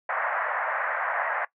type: band-pass noise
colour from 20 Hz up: white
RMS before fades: -28 dBFS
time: 0.09-1.45 s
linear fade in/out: 5 ms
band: 580 to 1900 Hz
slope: 48 dB/octave
effects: noise-tail reverb RT60 0.1 s tail -19 dB re dry